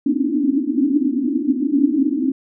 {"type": "band-pass noise", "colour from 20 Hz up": "pink", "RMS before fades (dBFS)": -18, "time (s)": [0.06, 2.32], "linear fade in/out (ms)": 5, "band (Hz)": [250, 310], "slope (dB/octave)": 96, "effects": []}